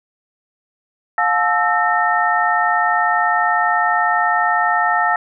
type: tone cluster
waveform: sine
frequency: 712 / 868 / 1318 / 1828 Hz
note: F5 / A5 / E6 / A#6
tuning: +33 / -24 / -1 / -34 cents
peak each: -19 dBFS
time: 1.18-5.16 s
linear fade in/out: 2 ms
effects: none